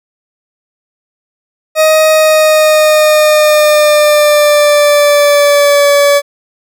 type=tone with pitch glide; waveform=40% pulse; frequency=627 to 571.7 Hz; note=D#5 to D5; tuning=+13 to -47 cents; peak=-4 dBFS; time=1.75-6.22 s; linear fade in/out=50 ms; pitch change=-160 cents; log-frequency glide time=2.11-5.89 s; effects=none